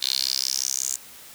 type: tone with high-pass filter sweep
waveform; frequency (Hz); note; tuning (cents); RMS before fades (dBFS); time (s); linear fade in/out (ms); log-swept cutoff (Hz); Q
10% pulse; 65.6; C2; +5; -26; 0.01-0.97; 20; 3900 to 7200; 5.7
effects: white hiss -45 dBFS RMS until 1.34 s